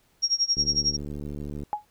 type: tone with tremolo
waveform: sine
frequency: 5588 Hz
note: F8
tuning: in tune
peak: -18 dBFS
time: 0.22-0.97 s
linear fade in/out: 20 ms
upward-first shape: sine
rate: 11 Hz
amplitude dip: 95%
type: click train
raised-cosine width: 3 ms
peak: -23 dBFS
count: 79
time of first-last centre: 0.57-1.634 s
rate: 73.3 Hz
type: tone with exponential decay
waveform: sine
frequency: 839 Hz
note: G#5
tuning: 17 cents sharp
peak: -20 dBFS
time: 1.73-1.85 s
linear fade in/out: 0 ms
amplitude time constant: 24 ms
effects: pink hiss -65 dBFS RMS until 1.9 s